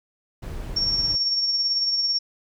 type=noise; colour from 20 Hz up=brown; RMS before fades=-33 dBFS; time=0.42-1.16 s; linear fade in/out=10 ms
type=tone with tremolo; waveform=sine; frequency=5500 Hz; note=F8; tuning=27 cents flat; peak=-18 dBFS; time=0.76-2.19 s; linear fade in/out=10 ms; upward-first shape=triangle; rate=18 Hz; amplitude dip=45%
effects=none